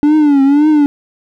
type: tone with vibrato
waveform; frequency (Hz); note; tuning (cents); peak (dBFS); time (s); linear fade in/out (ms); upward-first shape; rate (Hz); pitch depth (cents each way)
triangle; 289.3; D4; -26; -4; 0.03-0.86; 0; triangle; 1.9; 130
effects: none

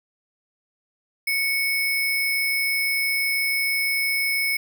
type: tone with sample-and-hold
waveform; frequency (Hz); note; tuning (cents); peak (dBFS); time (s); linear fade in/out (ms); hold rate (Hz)
sine; 2217; C#7; 0; -20; 1.27-4.57; 5; 7350
effects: none

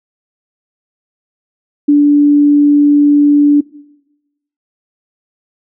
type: tone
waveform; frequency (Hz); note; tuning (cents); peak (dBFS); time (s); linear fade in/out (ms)
sine; 290.8; D4; -17; -4; 1.88-3.61; 10
effects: noise-tail reverb RT60 1.0 s tail -21 dB re dry

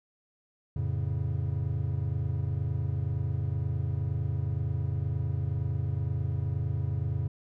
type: chord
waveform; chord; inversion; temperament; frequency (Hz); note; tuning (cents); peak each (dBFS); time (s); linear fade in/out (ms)
triangle; F augmented; none; equal with one note detuned; 87.97 / 110 / 138.59; F2 / A2 / C#3; +13 / 0 / 0; -30; 0.76-7.28; 5
effects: none

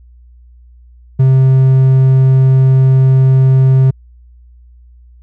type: tone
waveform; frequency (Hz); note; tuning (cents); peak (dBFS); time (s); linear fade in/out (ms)
triangle; 132; C3; +16; -3; 1.19-3.91; 10
effects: added 60 Hz sine -38 dBFS peak until 5.22 s

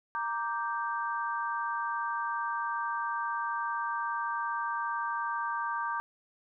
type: chord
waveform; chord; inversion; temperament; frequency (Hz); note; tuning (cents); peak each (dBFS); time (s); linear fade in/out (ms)
sine; G minor; first; equal; 932.3 / 1174.7 / 1568; Bb5 / D6 / G6; 0 / 0 / 0; -34 / -34 / -36; 0.15-6; 0
effects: none

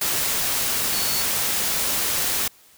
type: tone in noise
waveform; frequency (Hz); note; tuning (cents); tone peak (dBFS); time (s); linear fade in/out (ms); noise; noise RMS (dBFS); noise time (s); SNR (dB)
sine; 4435; C#8; 0; -29; 0.93-1.23; 5; white; -23; 0.01-2.48; -9
effects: white hiss -53 dBFS RMS until 2.77 s

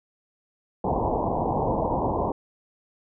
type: low-pass noise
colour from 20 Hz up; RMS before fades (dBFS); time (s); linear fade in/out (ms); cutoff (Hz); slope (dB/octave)
white; -25; 0.84-2.32; 5; 1000; 96
effects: none

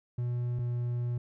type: tone pair in turn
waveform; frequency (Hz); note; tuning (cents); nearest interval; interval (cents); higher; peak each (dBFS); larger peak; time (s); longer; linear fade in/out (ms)
triangle; 121.6 / 120.97; B2 / B2; -26 / -35; unison; 9; first; -27; neither; 0.18-0.59 / 0.59-1.18; second; 5
effects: none

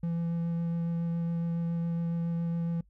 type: tone with vibrato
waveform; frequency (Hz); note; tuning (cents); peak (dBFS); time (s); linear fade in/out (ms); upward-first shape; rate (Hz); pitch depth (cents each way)
triangle; 168.4; E3; +37; -26; 0.03-2.81; 5; sine; 7.2; 9
effects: noise-tail reverb RT60 0.1 s tail -24 dB re dry + added 50 Hz sine -59 dBFS peak until 2.89 s

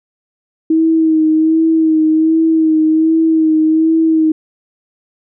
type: tone with vibrato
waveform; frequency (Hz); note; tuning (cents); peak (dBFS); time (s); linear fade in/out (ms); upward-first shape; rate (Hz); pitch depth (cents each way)
sine; 318.5; D#4; +41; -8; 0.7-4.32; 5; sine; 1.3; 30
effects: none

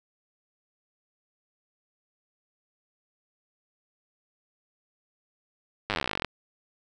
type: slowing click train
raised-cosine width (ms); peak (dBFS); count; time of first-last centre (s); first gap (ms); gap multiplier
0.3; -11; 23; 5.9-6.247; 9; 1.05
effects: none

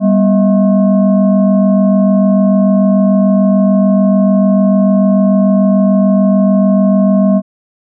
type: tone with frequency modulation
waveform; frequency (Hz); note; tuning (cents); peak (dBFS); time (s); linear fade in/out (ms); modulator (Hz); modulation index
sine; 196.6; G3; +5; -6; 0-7.42; 50; 440; 0.8
effects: none

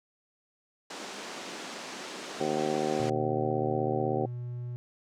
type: band-pass noise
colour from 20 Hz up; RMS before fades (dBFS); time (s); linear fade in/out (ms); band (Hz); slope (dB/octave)
pink; -41; 0.9-3.1; 5; 230 to 7400; 24
type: harmonic tone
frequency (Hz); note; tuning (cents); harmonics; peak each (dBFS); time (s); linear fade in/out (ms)
76.2; D#2; -36; 2 / 3 / 4 / 5 / 6 / 7 / 8 / 9 / 10; -41 / -36 / -36 / -32 / -36 / -34 / -43 / -41 / -34; 2.4-4.26; 5
type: tone with pitch glide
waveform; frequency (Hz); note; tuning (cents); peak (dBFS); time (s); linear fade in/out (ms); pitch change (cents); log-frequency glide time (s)
triangle; 120.9 to 121.88; B2 to B2; -36 to -22; -32; 3-4.76; 0; +14; 3.4-4
effects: none

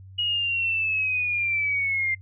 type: linear sweep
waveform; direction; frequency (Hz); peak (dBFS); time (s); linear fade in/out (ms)
sine; down; 2900 to 2093; -22; 0.18-2.15; 10
effects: noise-tail reverb RT60 0.1 s tail -24 dB re dry + added 95 Hz sine -42 dBFS peak until 2.21 s

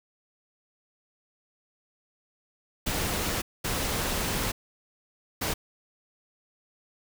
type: noise bursts at uneven times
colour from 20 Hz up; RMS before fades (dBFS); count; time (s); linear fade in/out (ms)
pink; -29; 3; 2.86-3.42 / 3.64-4.52 / 5.41-5.54; 10
effects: none

